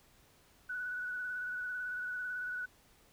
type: tone with vibrato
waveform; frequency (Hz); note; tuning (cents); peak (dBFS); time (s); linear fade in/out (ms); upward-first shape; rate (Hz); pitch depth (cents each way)
sine; 1480; F#6; 0; -36; 0.69-2.66; 10; square; 18; 19
effects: pink hiss -65 dBFS RMS until 3.12 s